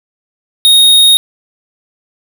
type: tone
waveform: square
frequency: 3729 Hz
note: A#7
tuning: in tune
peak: -4 dBFS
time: 0.65-1.17 s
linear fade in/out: 0 ms
effects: none